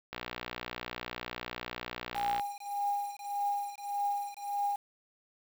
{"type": "click train", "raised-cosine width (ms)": 0.3, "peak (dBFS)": -21, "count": 137, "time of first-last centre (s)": [0.13, 2.397], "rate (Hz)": 60}
{"type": "tone with tremolo", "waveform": "sine", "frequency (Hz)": 812, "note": "G#5", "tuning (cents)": -39, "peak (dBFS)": -27, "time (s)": [2.15, 4.76], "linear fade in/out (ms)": 5, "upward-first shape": "triangle", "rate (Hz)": 1.7, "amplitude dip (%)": 95}
{"effects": ["8-bit"]}